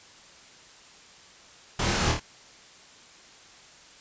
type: noise with echo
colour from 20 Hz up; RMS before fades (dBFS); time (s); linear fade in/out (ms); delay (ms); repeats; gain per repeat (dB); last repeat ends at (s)
pink; -27; 1.79-2.12; 5; 26; 3; -3; 2.198
effects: white hiss -51 dBFS RMS until 4 s + resampled to 16000 Hz

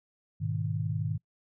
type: chord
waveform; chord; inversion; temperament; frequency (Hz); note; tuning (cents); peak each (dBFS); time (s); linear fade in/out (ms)
sine; G# minor; none; equal; 103.83 / 123.47 / 155.56; G#2 / B2 / D#3; 0 / 0 / 0; -32 / -35 / -32; 0.4-1.18; 20
effects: noise-tail reverb RT60 0.1 s tail -24 dB re dry

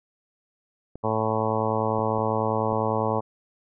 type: clicks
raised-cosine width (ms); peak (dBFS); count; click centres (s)
2; -24; 4; 0.956 / 1.991 / 2.184 / 2.727
type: harmonic tone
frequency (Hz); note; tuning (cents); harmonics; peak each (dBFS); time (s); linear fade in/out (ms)
110; A2; 0; 1 / 2 / 3 / 4 / 5 / 6 / 7 / 8 / 9 / 10; -30 / -31 / -35 / -29 / -29 / -33 / -32 / -31 / -31 / -34; 1.03-3.21; 20
effects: none

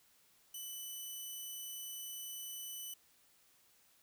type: tone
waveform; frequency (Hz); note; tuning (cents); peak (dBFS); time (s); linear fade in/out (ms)
5% pulse; 2990; F#7; +17; -35; 0.54-2.94; 5
effects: white hiss -69 dBFS RMS until 4.02 s

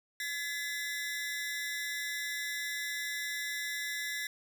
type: ring-modulated tone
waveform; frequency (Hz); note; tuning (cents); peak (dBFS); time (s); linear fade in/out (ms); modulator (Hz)
sawtooth; 1864.7; A#6; 0; -28; 0.2-4.27; 2; 156
effects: none

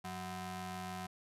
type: ring-modulated tone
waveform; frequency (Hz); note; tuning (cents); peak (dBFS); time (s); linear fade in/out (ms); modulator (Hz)
sawtooth; 279.1; C#4; +12; -34; 0.04-1.07; 10; 462
effects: resampled to 32000 Hz

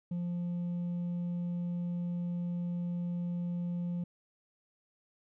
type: tone with hard clipping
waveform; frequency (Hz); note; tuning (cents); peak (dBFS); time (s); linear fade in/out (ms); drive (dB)
triangle; 174.61; F3; 0; -31; 0.11-4.04; 5; 1
effects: none

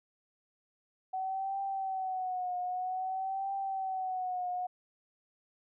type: tone with vibrato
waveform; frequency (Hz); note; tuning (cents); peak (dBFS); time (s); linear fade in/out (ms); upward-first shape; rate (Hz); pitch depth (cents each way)
sine; 752; F#5; +28; -32; 1.13-4.67; 10; triangle; 0.52; 78
effects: none

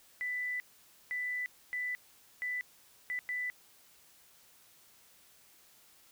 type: tone bursts at uneven times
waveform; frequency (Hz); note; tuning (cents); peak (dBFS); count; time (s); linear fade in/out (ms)
sine; 1988; B6; +11; -33; 6; 0.21-0.6 / 1.11-1.46 / 1.73-1.95 / 2.42-2.61 / 3.1-3.19 / 3.29-3.5; 0
effects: white hiss -62 dBFS RMS until 6.11 s

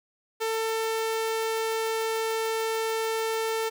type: tone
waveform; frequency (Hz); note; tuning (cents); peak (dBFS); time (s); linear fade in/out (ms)
sawtooth; 446.6; A4; +26; -22; 0.4-3.7; 20
effects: none

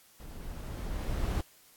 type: noise with level ramp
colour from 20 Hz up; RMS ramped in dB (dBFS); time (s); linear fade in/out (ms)
brown; -45 to -29; 0.2-1.41; 2
effects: white hiss -60 dBFS RMS until 1.76 s + AAC 64 kbps

